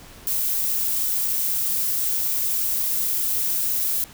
violet noise with dropouts, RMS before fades -23 dBFS, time 0.27-4.04 s, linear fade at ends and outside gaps 0 ms, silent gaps 1.277-1.281 s, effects pink hiss -45 dBFS RMS until 4.13 s

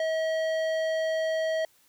triangle tone with tanh clipping, 640 Hz, D#5, 49 cents sharp, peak -27 dBFS, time 0-1.65 s, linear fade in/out 2 ms, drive 18 dB, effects white hiss -63 dBFS RMS until 1.88 s

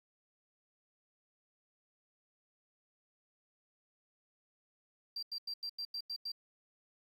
triangle tone bursts, 4717 Hz, D8, 7 cents sharp, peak -35 dBFS, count 8, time 5.16-6.319 s, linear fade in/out 5 ms, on 67 ms, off 89 ms, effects tanh soft clip ceiling -34 dBFS + 11-bit

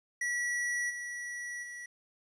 square tone with level steps, 1938 Hz, B6, 33 cents flat, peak -31 / -38 / -42 dBFS, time 0.21-1.86 s, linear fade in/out 5 ms, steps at 0.89 / 1.62 s, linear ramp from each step 20 ms, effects resampled to 22050 Hz + 11-bit

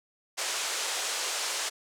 white band-pass noise, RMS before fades -32 dBFS, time 0.37-1.7 s, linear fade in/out 20 ms, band 420 to 8300 Hz, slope 24 dB/octave, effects none

